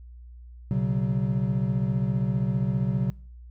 triangle chord, B suspended second, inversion none, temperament equal with one note detuned, 123.47 / 138.59 / 188.12 Hz, B2 / C#3 / F#3, 0 / 0 / +29 cents, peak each -25 dBFS, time 0.71-3.1 s, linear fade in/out 0 ms, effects noise-tail reverb RT60 0.5 s tail -24 dB re dry + added 60 Hz sine -42 dBFS peak until 3.5 s

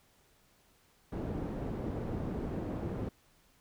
white low-pass noise, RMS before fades -37 dBFS, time 1.12-3.09 s, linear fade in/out 5 ms, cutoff 330 Hz, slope 12 dB/octave, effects pink hiss -67 dBFS RMS until 3.6 s

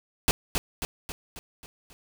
pink noise with echo, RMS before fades -21 dBFS, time 0.28-0.31 s, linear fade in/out 0 ms, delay 270 ms, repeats 6, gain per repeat -5 dB, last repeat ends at 1.93 s, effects none

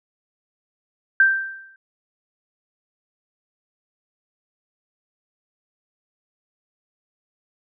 sine tone with exponential decay, 1568 Hz, G6, in tune, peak -9 dBFS, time 1.2-1.76 s, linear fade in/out 2 ms, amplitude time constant 120 ms, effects none

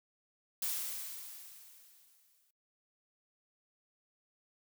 blue noise with exponential decay, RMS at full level -34 dBFS, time 0.62-2.51 s, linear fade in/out 5 ms, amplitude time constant 410 ms, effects noise-tail reverb RT60 0.2 s tail -25 dB re dry

